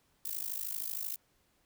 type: noise with amplitude modulation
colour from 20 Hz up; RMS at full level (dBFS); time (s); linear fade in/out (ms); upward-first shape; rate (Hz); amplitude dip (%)
violet; -34; 0.25-1.16; 5; sine; 53; 90
effects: pink hiss -72 dBFS RMS until 1.65 s